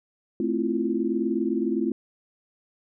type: chord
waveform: sine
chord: F major seventh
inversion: first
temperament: equal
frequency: 220 / 261.6 / 329.6 / 349.2 Hz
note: A3 / C4 / E4 / F4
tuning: 0 / 0 / 0 / 0 cents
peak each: -28 dBFS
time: 0.4-1.92 s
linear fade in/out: 2 ms
effects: none

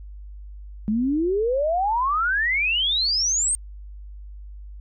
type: exponential sweep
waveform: sine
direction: up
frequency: 205.3 to 8710 Hz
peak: -19 dBFS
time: 0.88-3.55 s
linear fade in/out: 0 ms
effects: added 50 Hz sine -36 dBFS peak until 4.8 s

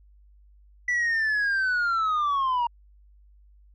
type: linear sweep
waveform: sine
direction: down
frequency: 1975.5 to 933 Hz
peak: -19 dBFS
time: 0.88-2.67 s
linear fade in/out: 5 ms
effects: tanh soft clip ceiling -21 dBFS + added 50 Hz sine -52 dBFS peak until 3.74 s

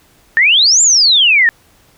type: exponential two-way sweep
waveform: sine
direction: up then down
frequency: 1760 to 7459 to 1760 Hz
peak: -6 dBFS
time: 0.37-1.49 s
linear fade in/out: 0 ms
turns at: 0.82 s
effects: pink hiss -50 dBFS RMS until 1.97 s

